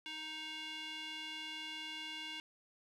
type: tone with band-pass filter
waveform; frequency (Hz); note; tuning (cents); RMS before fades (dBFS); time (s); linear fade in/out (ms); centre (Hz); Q
square; 312.3; D#4; +7; -45; 0.06-2.4; 0; 2900; 2.9
effects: none